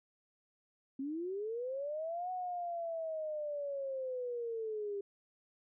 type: linear two-way sweep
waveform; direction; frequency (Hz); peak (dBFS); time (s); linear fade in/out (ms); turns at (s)
sine; up then down; 261.6 to 740 to 396; -36; 0.99-5.01; 5; 2.31
effects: none